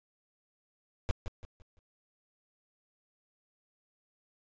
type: noise with echo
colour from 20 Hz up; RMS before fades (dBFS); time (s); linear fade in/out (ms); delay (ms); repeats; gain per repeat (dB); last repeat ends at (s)
brown; -26; 1.09-1.11; 0; 170; 4; -9; 1.79
effects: resampled to 16000 Hz